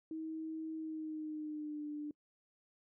sine tone with pitch glide, 318.4 to 297.1 Hz, D#4 to D4, +40 to +20 cents, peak -39 dBFS, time 0.11-2.11 s, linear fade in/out 2 ms, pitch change -120 cents, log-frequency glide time 0.75-1.87 s, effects noise-tail reverb RT60 0.1 s tail -26 dB re dry

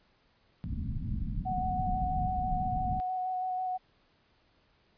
pink low-pass noise, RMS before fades -34 dBFS, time 0.64-3 s, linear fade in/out 0 ms, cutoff 240 Hz, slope 48 dB/octave
sine tone with vibrato, 740 Hz, F#5, in tune, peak -30 dBFS, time 1.45-3.78 s, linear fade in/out 20 ms, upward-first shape square, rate 6.1 Hz, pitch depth 12 cents each way
effects pink hiss -68 dBFS RMS until 4.97 s + resampled to 11025 Hz

